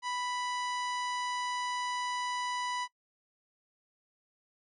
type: harmonic tone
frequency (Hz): 988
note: B5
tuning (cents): 0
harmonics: 1 / 2 / 3 / 4 / 5 / 6 / 7 / 9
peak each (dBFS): -34 / -40 / -44 / -46 / -48 / -50 / -51 / -53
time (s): 0.02-2.88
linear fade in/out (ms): 50
effects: noise-tail reverb RT60 0.1 s tail -21 dB re dry